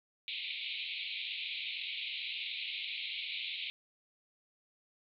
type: band-pass noise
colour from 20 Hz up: pink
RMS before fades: -40 dBFS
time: 0.28-3.7 s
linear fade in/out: 0 ms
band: 2200 to 4100 Hz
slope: 96 dB/octave
effects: none